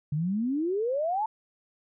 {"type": "exponential sweep", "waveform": "sine", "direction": "up", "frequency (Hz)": [141.7, 904], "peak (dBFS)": -25, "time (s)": [0.12, 1.26], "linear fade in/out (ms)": 5, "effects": []}